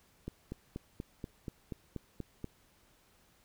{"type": "click train", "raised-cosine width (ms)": 3, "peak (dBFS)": -26, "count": 10, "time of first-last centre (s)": [0.28, 2.443], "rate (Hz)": 4.16, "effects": ["pink hiss -67 dBFS RMS until 3.44 s"]}